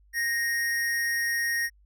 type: tone with amplitude modulation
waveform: square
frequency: 1864.7 Hz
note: A#6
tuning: in tune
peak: -24 dBFS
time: 0.13-1.7 s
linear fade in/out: 50 ms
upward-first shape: sine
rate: 231 Hz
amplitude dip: 35%
effects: added 50 Hz sine -56 dBFS peak until 1.85 s